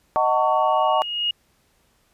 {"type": "chord", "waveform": "sine", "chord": "D# half-diminished seventh", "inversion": "none", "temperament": "just", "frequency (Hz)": [622.3, 746.7, 896, 1120.1], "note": ["D#5", "F#5", "A5", "C#6"], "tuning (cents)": [0, 16, 31, 18], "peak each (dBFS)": -22, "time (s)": [0.16, 1.02], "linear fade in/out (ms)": 0}
{"type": "tone with exponential growth", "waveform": "sine", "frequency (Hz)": 2869, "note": "F7", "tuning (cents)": 46, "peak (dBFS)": -18, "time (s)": [0.25, 1.31], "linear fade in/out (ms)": 5, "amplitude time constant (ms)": 230}
{"effects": ["pink hiss -63 dBFS RMS until 2.13 s", "resampled to 32000 Hz"]}